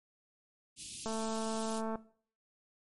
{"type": "band-stop noise", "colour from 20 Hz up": "white", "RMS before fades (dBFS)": -43, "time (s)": [0.76, 1.82], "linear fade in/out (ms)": 50, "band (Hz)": [330, 2600], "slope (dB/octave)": 48}
{"type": "click train", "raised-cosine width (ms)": 1, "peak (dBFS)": -25, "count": 200, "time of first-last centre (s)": [1.06, 1.956], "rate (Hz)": 222}
{"effects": ["noise-tail reverb RT60 0.5 s tail -18 dB re dry", "MP3 48 kbps"]}